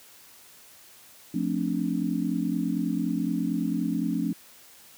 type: chord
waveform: sine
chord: D minor seventh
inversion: first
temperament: just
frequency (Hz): 176.2 / 220.2 / 264.3 / 293.7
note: F3 / A3 / C4 / D4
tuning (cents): +16 / +2 / +18 / 0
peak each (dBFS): -30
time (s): 1.34-4.33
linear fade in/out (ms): 5
effects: white hiss -52 dBFS RMS until 4.97 s + high-pass 60 Hz 12 dB/octave